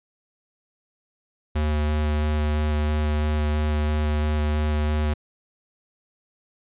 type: tone with vibrato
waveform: square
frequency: 75.6 Hz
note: D#2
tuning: 49 cents flat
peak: -21 dBFS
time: 1.55-5.14 s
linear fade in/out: 10 ms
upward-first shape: square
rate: 3 Hz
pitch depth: 9 cents each way
effects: resampled to 8000 Hz